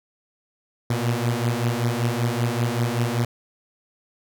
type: beating tone pair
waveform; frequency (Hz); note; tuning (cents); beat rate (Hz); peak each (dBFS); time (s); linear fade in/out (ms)
sawtooth; 116.54 / 121.74; A#2 / B2; 0 / -24; 5.2; -20; 0.9-3.25; 5
effects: none